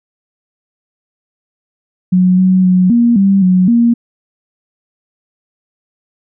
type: tone with pitch steps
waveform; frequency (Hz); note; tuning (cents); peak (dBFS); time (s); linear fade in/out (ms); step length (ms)
sine; 182.9 / 186 / 183.1 / 236.5 / 195.8 / 183.6 / 235.1; F#3 / F#3 / F#3 / A#3 / G3 / F#3 / A#3; -20 / +9 / -18 / +25 / -2 / -13 / +15; -6; 2.12-3.94; 10; 260
effects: none